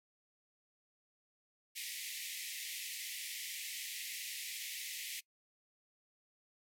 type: band-pass noise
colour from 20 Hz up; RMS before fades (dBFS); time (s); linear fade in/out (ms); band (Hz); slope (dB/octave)
pink; -44; 1.75-5.21; 20; 1900 to 16000; 96
effects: noise-tail reverb RT60 0.1 s tail -23 dB re dry